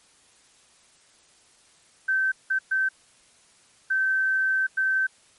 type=tone bursts at uneven times; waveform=sine; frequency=1546 Hz; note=G6; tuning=24 cents flat; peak=-20 dBFS; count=5; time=2.08-2.32 / 2.5-2.59 / 2.71-2.89 / 3.9-4.67 / 4.77-5.07 s; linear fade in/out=10 ms; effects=white hiss -58 dBFS RMS until 5.38 s + MP3 48 kbps